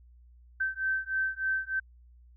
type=beating tone pair; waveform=sine; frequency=1547 / 1550.3 Hz; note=G6 / G6; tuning=-23 / -20 cents; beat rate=3.3 Hz; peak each=-31 dBFS; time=0.6-1.8 s; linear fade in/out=10 ms; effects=added 60 Hz sine -53 dBFS peak until 2.36 s